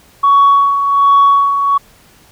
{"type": "tone with tremolo", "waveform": "sine", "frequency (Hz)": 1120, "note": "C#6", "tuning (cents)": 18, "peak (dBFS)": -3, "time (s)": [0.23, 1.78], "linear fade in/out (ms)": 10, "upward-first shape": "sine", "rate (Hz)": 1.3, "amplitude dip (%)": 60, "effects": ["tanh soft clip ceiling -2 dBFS", "pink hiss -46 dBFS RMS until 2.31 s"]}